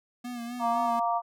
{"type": "tone with vibrato", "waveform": "square", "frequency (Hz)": 240, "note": "B3", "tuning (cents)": -49, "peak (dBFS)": -35, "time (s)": [0.24, 1], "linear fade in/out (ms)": 10, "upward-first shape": "sine", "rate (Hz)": 3.9, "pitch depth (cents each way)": 49}
{"type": "harmonic tone", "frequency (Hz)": 233.1, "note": "A#3", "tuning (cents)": 0, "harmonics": [3, 4, 5], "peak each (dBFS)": [-27, -29, -31], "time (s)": [0.59, 1.22], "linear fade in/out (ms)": 50}
{"effects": []}